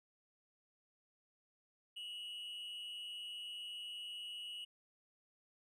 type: tone with amplitude modulation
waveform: triangle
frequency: 2915 Hz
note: F#7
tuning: 26 cents flat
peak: -40 dBFS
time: 1.96-4.65 s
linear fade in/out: 10 ms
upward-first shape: sine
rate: 208 Hz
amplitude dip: 60%
effects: none